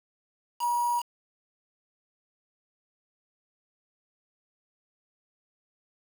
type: tone with quantisation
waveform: sine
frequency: 958 Hz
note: A#5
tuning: 47 cents sharp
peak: -24 dBFS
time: 0.59-1.03 s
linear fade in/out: 50 ms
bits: 6
effects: none